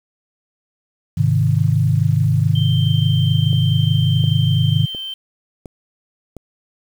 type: chord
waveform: sine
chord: Ab major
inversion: none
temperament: equal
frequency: 103.83 / 130.81 / 155.56 Hz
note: Ab2 / C3 / Eb3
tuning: 0 / 0 / 0 cents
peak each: -17 dBFS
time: 1.17-4.86 s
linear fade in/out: 10 ms
type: tone with pitch glide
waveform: sine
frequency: 3136 to 3114 Hz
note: G7 to G7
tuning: 0 to -12 cents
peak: -25 dBFS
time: 2.55-5.14 s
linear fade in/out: 5 ms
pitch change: -12 cents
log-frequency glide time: 4.82-4.97 s
type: click train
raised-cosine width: 2 ms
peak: -20 dBFS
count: 5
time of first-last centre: 3.53-6.367 s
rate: 1.41 Hz
effects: 7-bit